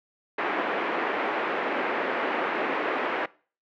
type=band-pass noise; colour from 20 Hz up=pink; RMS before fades=-28 dBFS; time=0.38-3.26 s; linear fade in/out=5 ms; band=310 to 2300 Hz; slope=24 dB/octave; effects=noise-tail reverb RT60 0.4 s tail -22 dB re dry